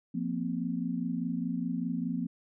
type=chord; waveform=sine; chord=F suspended fourth; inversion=none; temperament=equal with one note detuned; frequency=174.61 / 233.1 / 258 Hz; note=F3 / Bb3 / C4; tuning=0 / 0 / -24 cents; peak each=-34 dBFS; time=0.14-2.27 s; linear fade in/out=10 ms; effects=none